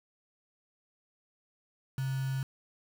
sine tone with quantisation, 133.4 Hz, C3, 34 cents sharp, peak -30 dBFS, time 1.98-2.43 s, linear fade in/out 2 ms, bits 7, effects none

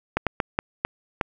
slowing click train, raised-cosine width 0.5 ms, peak -6 dBFS, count 6, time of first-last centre 0.17-1.212 s, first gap 97 ms, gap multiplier 1.39, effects none

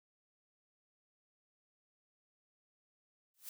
blue noise with exponential growth, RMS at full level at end -43 dBFS, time 3.34-3.49 s, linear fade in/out 1 ms, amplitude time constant 31 ms, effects none

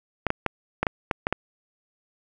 clicks, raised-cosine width 0.5 ms, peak -7 dBFS, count 8, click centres 0.267 / 0.304 / 0.463 / 0.83 / 0.868 / 1.112 / 1.269 / 1.326 s, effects none

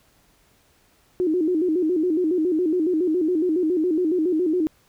sine tone with vibrato, 337.1 Hz, E4, 39 cents sharp, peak -18 dBFS, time 1.2-4.67 s, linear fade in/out 0 ms, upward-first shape square, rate 7.2 Hz, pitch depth 130 cents each way, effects pink hiss -60 dBFS RMS until 4.88 s

